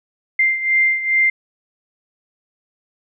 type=beating tone pair; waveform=sine; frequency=2093 / 2095.4 Hz; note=C7 / C7; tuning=0 / +2 cents; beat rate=2.4 Hz; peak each=-15 / -20 dBFS; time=0.39-1.3 s; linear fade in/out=5 ms; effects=none